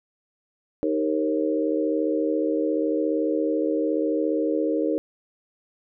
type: chord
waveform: sine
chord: Eb dominant seventh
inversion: none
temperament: equal with one note detuned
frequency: 311.1 / 392 / 466.2 / 543.6 Hz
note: Eb4 / G4 / Bb4 / Db5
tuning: 0 / 0 / 0 / -34 cents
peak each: -24 / -30 / -26 / -28 dBFS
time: 0.83-4.98 s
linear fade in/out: 0 ms
effects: none